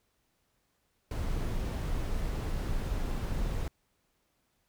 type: noise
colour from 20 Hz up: brown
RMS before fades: -32 dBFS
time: 1.11-3.68 s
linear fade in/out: 2 ms
effects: pink hiss -75 dBFS RMS until 4.68 s